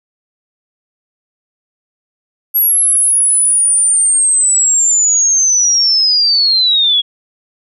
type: linear sweep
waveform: sine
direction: down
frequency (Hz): 11550 to 3303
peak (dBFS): -8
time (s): 2.54-7.02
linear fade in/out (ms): 20
effects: none